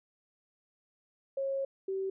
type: tone pair in turn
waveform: sine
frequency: 544 / 384.7 Hz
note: C#5 / G4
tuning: -33 / -33 cents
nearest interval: tritone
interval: 600 cents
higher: first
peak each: -30 / -31 dBFS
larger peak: first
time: 1.37-1.65 / 1.88-2.1 s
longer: first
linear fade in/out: 5 ms
effects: none